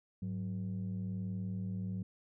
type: tone pair together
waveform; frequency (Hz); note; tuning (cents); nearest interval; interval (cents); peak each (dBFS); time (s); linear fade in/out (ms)
sine; 103.83 / 185; G#2 / F#3; 0 / 0; minor seventh; 1000; -37 / -36; 0.22-2.03; 5
effects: tanh soft clip ceiling -32 dBFS